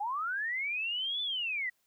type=linear two-way sweep; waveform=sine; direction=up then down; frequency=784 to 3520 to 1904 Hz; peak=-31 dBFS; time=0-1.7 s; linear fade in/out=10 ms; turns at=1.22 s; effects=white hiss -75 dBFS RMS until 1.86 s